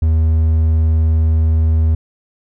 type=tone; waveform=triangle; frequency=79.8 Hz; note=D#2; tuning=44 cents sharp; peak=-8 dBFS; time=0.02-1.95 s; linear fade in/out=5 ms; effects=none